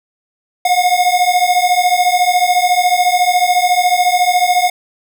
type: beating tone pair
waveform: square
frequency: 714 / 728 Hz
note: F5 / F#5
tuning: +38 / -28 cents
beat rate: 14 Hz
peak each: -14 dBFS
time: 0.65-4.7 s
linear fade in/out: 5 ms
effects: none